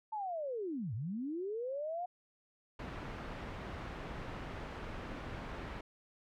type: linear two-way sweep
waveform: sine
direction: down then up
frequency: 890 to 98 to 728 Hz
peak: -36 dBFS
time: 0.12-2.06 s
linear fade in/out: 10 ms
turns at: 0.94 s
type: low-pass noise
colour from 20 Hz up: pink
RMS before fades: -44 dBFS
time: 2.79-5.81 s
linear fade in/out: 5 ms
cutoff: 2100 Hz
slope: 12 dB/octave
effects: none